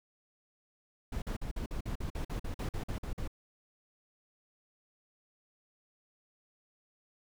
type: noise bursts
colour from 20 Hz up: brown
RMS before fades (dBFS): -36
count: 15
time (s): 1.12-3.278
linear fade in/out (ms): 5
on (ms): 100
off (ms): 47
effects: none